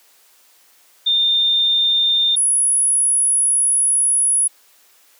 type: tone pair in turn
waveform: sine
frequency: 3616 / 10281 Hz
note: A7 / E9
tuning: +47 / -44 cents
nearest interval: octave + tritone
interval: 1809 cents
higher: second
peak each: -13 dBFS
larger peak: neither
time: 1.06-2.36 / 2.36-4.48 s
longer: second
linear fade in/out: 10 ms
effects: white hiss -53 dBFS RMS until 5.19 s + high-pass 400 Hz 12 dB/octave